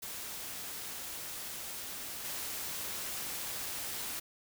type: noise with level steps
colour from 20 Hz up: white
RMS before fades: -42 / -39 dBFS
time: 0.02-4.2 s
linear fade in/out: 10 ms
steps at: 2.24 s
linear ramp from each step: 10 ms
effects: none